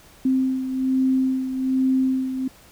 sine beating tone pair, 261.4 / 262.6 Hz, C4 / C4, -1 / +6 cents, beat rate 1.2 Hz, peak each -19 / -26 dBFS, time 0.25-2.48 s, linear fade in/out 5 ms, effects pink hiss -50 dBFS RMS until 2.71 s

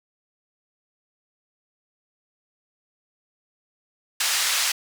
white band-pass noise, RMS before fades -23 dBFS, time 4.2-4.72 s, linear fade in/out 5 ms, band 1200 to 7300 Hz, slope 12 dB/octave, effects none

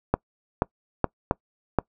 clicks, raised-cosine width 1 ms, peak -5 dBFS, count 5, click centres 0.14 / 0.621 / 1.043 / 1.311 / 1.787 s, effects noise-tail reverb RT60 0.1 s tail -25 dB re dry

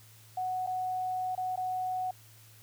sine tone with dropouts, 740 Hz, F#5, in tune, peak -30 dBFS, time 0.37-2.11 s, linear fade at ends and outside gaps 5 ms, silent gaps 0.665-0.672 / 1.352-1.376 / 1.559-1.574 s, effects added 110 Hz sine -56 dBFS peak until 2.62 s + white hiss -58 dBFS RMS until 2.62 s

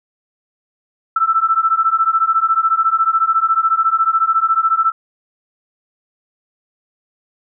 sine beating tone pair, 1318.5 / 1332.5 Hz, E6 / E6, 0 / +18 cents, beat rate 14 Hz, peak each -15 dBFS, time 1.16-4.92 s, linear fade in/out 5 ms, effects none

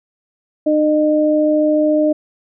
sine tone pair together, 303.9 / 610 Hz, D#4 / D#5, -41 / -34 cents, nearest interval octave, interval 1207 cents, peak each -14 dBFS, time 0.66-2.13 s, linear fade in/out 10 ms, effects none

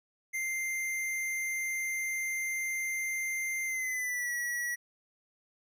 square tone with pitch glide, 2093 to 1930.4 Hz, C7 to B6, 0 to -40 cents, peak -32 dBFS, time 0.33-4.76 s, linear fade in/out 20 ms, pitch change -140 cents, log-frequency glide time 3.65-4.33 s, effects none

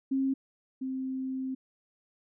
sine tone pair in turn, 268.2 / 262.2 Hz, C4 / C4, +43 / +4 cents, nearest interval unison, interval 39 cents, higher first, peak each -25 / -31 dBFS, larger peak first, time 0.11-0.34 / 0.81-1.55 s, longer second, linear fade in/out 10 ms, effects none

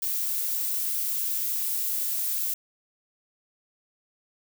violet noise, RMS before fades -28 dBFS, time 0.02-2.54 s, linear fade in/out 5 ms, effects none

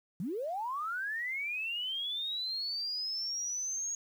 sine linear sweep, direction up, 150 to 6645 Hz, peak -33 dBFS, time 0.2-3.95 s, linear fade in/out 2 ms, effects 10-bit

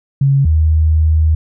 sine tone pair in turn, 138 / 78.67 Hz, C#3 / D#2, -7 / +20 cents, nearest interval minor seventh, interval 973 cents, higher first, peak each -8 dBFS, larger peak neither, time 0.21-0.45 / 0.45-1.35 s, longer second, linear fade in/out 5 ms, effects none

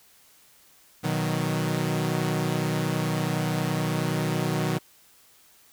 sawtooth chord, B major, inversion none, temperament equal, 123.47 / 155.56 / 185 Hz, B2 / D#3 / F#3, 0 / 0 / 0 cents, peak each -26 / -23 / -26 dBFS, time 1.03-4.79 s, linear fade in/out 20 ms, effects white hiss -57 dBFS RMS until 5.72 s

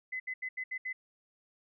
sine tone bursts at uneven times, 2027 Hz, B6, 45 cents sharp, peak -34 dBFS, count 6, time 0.12-0.2 / 0.27-0.34 / 0.42-0.49 / 0.57-0.64 / 0.71-0.78 / 0.85-0.93 s, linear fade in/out 10 ms, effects none

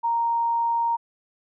sine tone, 931 Hz, A#5, 2 cents flat, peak -20 dBFS, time 0.03-0.97 s, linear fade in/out 20 ms, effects none

